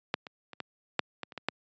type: clicks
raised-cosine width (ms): 0.3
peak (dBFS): -10 / -26 / -27 / -19 / -8 / -19 / -30 / -21 / -11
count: 9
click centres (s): 0.141 / 0.268 / 0.533 / 0.603 / 0.993 / 1.233 / 1.322 / 1.377 / 1.486
effects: high-pass 150 Hz 12 dB/octave + resampled to 16000 Hz